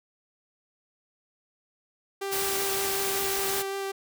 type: tone with vibrato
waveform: sawtooth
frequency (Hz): 392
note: G4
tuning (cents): 0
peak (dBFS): -26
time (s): 2.21-3.92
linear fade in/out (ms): 10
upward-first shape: sine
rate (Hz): 5.3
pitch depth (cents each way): 10
type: noise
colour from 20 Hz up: white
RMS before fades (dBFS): -30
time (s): 2.31-3.63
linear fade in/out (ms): 20
effects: none